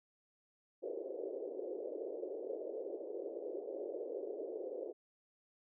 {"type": "band-pass noise", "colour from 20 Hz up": "white", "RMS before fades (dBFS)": -43, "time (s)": [0.82, 4.93], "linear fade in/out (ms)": 20, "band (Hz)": [350, 540], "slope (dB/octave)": 48, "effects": []}